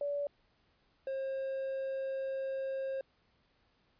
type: tone pair in turn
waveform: sine / triangle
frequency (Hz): 574 / 535.6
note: D5 / C5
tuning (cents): -40 / +40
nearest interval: minor second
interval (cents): 120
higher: first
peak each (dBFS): -32 / -32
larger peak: neither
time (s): 0.01-0.27 / 1.07-3.01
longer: second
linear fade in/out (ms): 2
effects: pink hiss -72 dBFS RMS until 3.99 s + resampled to 11025 Hz